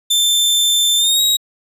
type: tone with pitch glide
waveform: sawtooth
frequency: 3554 to 3809 Hz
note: A7 to A#7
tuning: +17 to +37 cents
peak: -9 dBFS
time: 0.1-1.37 s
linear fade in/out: 10 ms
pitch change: +120 cents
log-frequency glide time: 0.97-1.21 s
effects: resampled to 32000 Hz